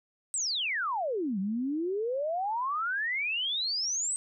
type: exponential two-way sweep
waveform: sine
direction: down then up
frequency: 8372 to 185 to 8372 Hz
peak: -28 dBFS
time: 0.34-4.16 s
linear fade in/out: 0 ms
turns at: 1.39 s
effects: none